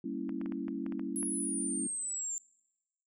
sine chord, G diminished seventh, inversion none, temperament equal with one note detuned, 196 / 231.1 / 277.2 / 329.6 Hz, G3 / Bb3 / Db4 / Fb4, 0 / -15 / 0 / 0 cents, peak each -42 / -40 / -38 / -40 dBFS, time 0.04-1.87 s, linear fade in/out 5 ms
clicks, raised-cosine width 0.5 ms, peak -33 dBFS, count 9, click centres 0.293 / 0.414 / 0.46 / 0.522 / 0.682 / 0.864 / 0.923 / 0.995 / 1.229 s
sine exponential sweep, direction down, 10740 to 7220 Hz, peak -34 dBFS, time 1.16-2.38 s, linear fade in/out 0 ms
effects noise-tail reverb RT60 1.0 s tail -24 dB re dry

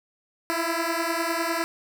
10% pulse beating tone pair, 328.2 / 338.1 Hz, E4 / E4, -8 / +44 cents, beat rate 9.9 Hz, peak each -19 dBFS, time 0.5-1.64 s, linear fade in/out 0 ms, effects none

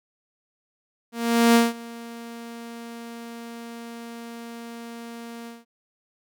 sawtooth tone with ADSR envelope, 233.1 Hz, A#3, in tune, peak -9 dBFS, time 1.12-5.65 s, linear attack 430 ms, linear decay 180 ms, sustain -23 dB, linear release 180 ms, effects none

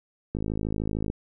click train, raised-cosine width 3 ms, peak -16 dBFS, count 41, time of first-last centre 0.35-1.1 s, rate 53.3 Hz, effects none

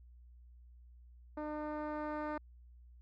10% pulse tone with low-pass filter sweep, 302 Hz, D4, 48 cents sharp, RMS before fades -40 dBFS, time 1.37-2.38 s, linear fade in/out 5 ms, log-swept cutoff 780 to 1300 Hz, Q 0.71, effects added 60 Hz sine -55 dBFS peak until 3.01 s

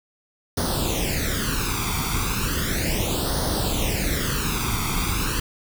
pink noise with flanger, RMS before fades -24 dBFS, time 0.57-5.4 s, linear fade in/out 5 ms, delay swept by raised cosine 0.2 to 0.87 ms, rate 0.35 Hz, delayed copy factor +0.8, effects none

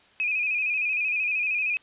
sine tone with vibrato, 2489 Hz, D#7, in tune, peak -23 dBFS, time 0.2-1.77 s, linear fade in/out 0 ms, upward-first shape square, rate 13 Hz, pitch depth 45 cents each way, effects white hiss -57 dBFS RMS until 1.82 s + resampled to 8000 Hz

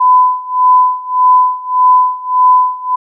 sine tone with tremolo, 1005 Hz, B5, 30 cents sharp, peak -3 dBFS, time 0-2.96 s, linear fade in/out 10 ms, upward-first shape sine, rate 1.7 Hz, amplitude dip 90%, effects none

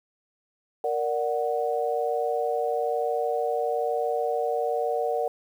sine chord, Bb augmented, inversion none, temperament equal, 466.2 / 587.3 / 740 Hz, Bb4 / D5 / F#5, 0 / 0 / 0 cents, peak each -27 / -29 / -28 dBFS, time 0.84-5.28 s, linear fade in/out 2 ms, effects 9-bit

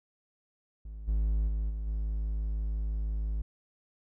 triangle tone with level steps, 53 Hz, G#1, 36 cents sharp, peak -37 / -23 / -26 / -30 / -27 dBFS, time 0.85-3.42 s, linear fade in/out 5 ms, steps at 1.07 / 1.47 / 1.69 / 1.86 s, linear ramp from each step 20 ms, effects none

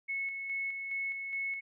sine tone with tremolo, 2196 Hz, C#7, 17 cents flat, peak -32 dBFS, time 0.08-1.61 s, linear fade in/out 20 ms, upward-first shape square, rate 2.4 Hz, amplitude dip 40%, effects none

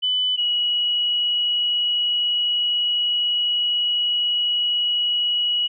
sine tone pair in turn, 3000 / 2918 Hz, F#7 / F#7, +23 / -25 cents, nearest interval unison, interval 48 cents, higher first, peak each -18 dBFS, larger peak neither, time 0.02-0.37 / 0.37-5.68 s, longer second, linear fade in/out 20 ms, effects none

